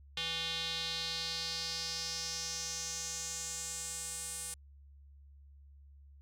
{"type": "tone with band-pass filter sweep", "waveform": "square", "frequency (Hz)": 164.81, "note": "E3", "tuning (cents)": 0, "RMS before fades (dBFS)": -39, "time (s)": [0.17, 4.54], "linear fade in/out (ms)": 2, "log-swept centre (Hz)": [3400, 9000], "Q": 3.7, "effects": ["added 70 Hz sine -54 dBFS peak until 6.21 s"]}